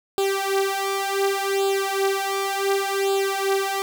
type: tone with flanger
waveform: sawtooth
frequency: 392 Hz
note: G4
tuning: in tune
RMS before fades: -23 dBFS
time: 0.18-3.82 s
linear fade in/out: 0 ms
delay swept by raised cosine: 0.25 to 4.25 ms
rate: 0.68 Hz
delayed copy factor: +0.85
effects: none